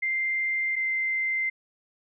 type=tone pair in turn; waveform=sine; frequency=2093 / 2081 Hz; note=C7 / C7; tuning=0 / -10 cents; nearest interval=unison; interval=10 cents; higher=first; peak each=-24 dBFS; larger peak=neither; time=0.02-0.76 / 0.76-1.5 s; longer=neither; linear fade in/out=10 ms; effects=none